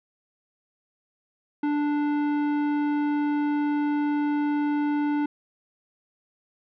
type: tone with tanh clipping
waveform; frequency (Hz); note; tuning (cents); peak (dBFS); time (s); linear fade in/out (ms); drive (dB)
sine; 293.7; D4; 0; -24; 1.63-5.26; 5; 14
effects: none